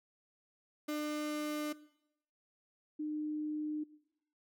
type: tone pair in turn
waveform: 35% pulse / sine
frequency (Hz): 300.2 / 303.5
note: D4 / D#4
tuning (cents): +38 / -43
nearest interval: unison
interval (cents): 19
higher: second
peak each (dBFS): -33 / -35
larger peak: first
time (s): 0.88-1.73 / 2.99-3.84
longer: neither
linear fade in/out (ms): 10
effects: noise-tail reverb RT60 0.8 s tail -19 dB re dry